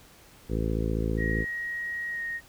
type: harmonic tone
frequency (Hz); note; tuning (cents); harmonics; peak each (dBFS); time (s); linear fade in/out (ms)
55.1; A1; +3; 1 / 2 / 3 / 4 / 5 / 6 / 7 / 8 / 9; -29 / -32 / -34 / -35 / -36 / -37 / -37 / -38 / -39; 0.48-1.46; 50
type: tone with pitch glide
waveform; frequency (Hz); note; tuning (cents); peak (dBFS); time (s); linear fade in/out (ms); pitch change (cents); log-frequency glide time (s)
sine; 1890 to 1864; A#6 to A#6; +23 to -1; -30; 1.17-2.41; 50; -24; 2.11-2.2
effects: pink hiss -54 dBFS RMS until 2.48 s